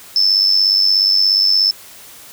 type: tone with amplitude modulation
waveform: sine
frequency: 5274 Hz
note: E8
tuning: in tune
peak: -7 dBFS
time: 0.16-1.71 s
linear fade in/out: 2 ms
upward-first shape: sine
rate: 96.9 Hz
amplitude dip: 70%
effects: white hiss -39 dBFS RMS until 2.32 s